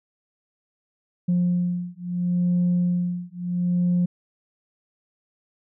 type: beating tone pair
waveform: sine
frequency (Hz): 176.7 / 177.44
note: F3 / F3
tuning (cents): +21 / +28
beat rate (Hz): 0.74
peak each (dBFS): -22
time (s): 1.28-4.06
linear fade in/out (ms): 10
effects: tanh soft clip ceiling -15 dBFS